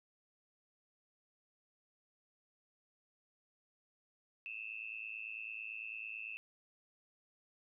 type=tone with amplitude modulation; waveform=sine; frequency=2623 Hz; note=E7; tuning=9 cents flat; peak=-38 dBFS; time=4.46-6.37 s; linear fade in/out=0 ms; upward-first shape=sine; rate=109 Hz; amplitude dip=100%; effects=none